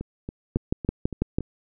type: two click trains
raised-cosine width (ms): 3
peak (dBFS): -19 / -9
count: 6 / 6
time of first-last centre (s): 0.01-1.407 / 0.56-1.385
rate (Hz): 3.58 / 6.06
effects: none